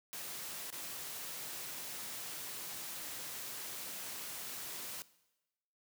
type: noise with dropouts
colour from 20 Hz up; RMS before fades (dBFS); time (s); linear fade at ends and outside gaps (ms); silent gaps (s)
white; -44; 0.13-5.02; 0; 0.703-0.726
effects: noise-tail reverb RT60 1.0 s tail -19 dB re dry + high-pass 100 Hz 12 dB/octave